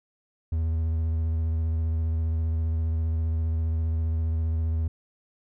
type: tone with vibrato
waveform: triangle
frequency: 80.7 Hz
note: E2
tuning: 36 cents flat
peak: -21 dBFS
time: 0.52-4.88 s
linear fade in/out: 5 ms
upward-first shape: square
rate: 15 Hz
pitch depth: 19 cents each way
effects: none